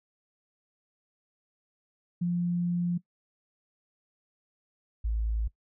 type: tone pair in turn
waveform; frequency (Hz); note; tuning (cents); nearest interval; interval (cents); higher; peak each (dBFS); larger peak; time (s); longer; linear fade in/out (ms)
sine; 174.61 / 55; F3 / A1; 0 / 0; octave + minor sixth; 2000; first; -25 / -26; first; 2.21-2.98 / 5.04-5.48; first; 10
effects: noise-tail reverb RT60 0.1 s tail -19 dB re dry